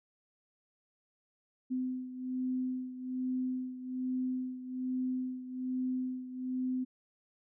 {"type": "beating tone pair", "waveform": "sine", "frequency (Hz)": [255.2, 256.4], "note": ["C4", "C4"], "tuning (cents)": [-43, -35], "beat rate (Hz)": 1.2, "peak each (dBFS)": [-34, -39], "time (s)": [1.7, 6.85], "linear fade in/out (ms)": 20, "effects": []}